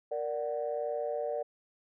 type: chord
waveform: sine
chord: Bb augmented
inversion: none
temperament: equal with one note detuned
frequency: 466.2 / 587.3 / 743 Hz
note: Bb4 / D5 / F#5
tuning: 0 / 0 / +7 cents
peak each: -35 / -33 / -39 dBFS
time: 0.11-1.43 s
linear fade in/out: 10 ms
effects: tanh soft clip ceiling -22 dBFS